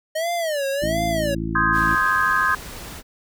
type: tone with vibrato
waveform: square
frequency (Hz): 615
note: D#5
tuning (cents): -20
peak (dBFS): -22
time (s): 0.15-1.35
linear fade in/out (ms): 10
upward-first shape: sine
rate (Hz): 1.4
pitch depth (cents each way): 210
type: harmonic tone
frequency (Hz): 55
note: A1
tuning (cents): 0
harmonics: 1 / 2 / 3 / 4 / 5 / 6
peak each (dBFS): -30 / -32 / -29 / -31 / -32 / -29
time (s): 0.82-1.95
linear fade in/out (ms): 5
type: chord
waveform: sine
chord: Ab major seventh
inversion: first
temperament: equal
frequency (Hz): 1046.5 / 1244.5 / 1568 / 1661.2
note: C6 / Eb6 / G6 / Ab6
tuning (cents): 0 / 0 / 0 / 0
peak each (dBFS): -22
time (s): 1.55-2.55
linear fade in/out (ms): 5
type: noise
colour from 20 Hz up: pink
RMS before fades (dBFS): -36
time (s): 1.72-3.03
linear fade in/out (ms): 50
effects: none